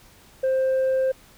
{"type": "tone", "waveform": "sine", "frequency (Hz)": 525, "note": "C5", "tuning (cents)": 6, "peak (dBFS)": -16, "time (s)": [0.43, 1.12], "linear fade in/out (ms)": 10, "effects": ["tanh soft clip ceiling -18 dBFS", "pink hiss -52 dBFS RMS until 1.37 s"]}